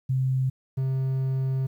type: tone pair in turn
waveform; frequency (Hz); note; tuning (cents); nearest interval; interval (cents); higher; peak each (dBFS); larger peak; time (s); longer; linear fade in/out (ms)
sine / triangle; 130.81 / 132.56; C3 / C3; 0 / +23; unison; 23; second; -21; neither; 0.09-0.5 / 0.77-1.67; second; 10
effects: 10-bit